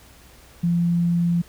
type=tone; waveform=sine; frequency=171.8 Hz; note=F3; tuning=28 cents flat; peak=-17 dBFS; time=0.63-1.42 s; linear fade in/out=10 ms; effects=added 62 Hz sine -51 dBFS peak until 1.48 s + pink hiss -50 dBFS RMS until 1.48 s